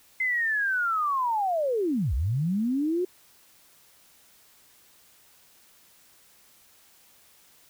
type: linear two-way sweep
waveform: sine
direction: down then up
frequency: 2083 to 55 to 371.5 Hz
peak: -23 dBFS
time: 0.2-3.05 s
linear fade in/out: 5 ms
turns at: 2.14 s
effects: white hiss -58 dBFS RMS until 7.69 s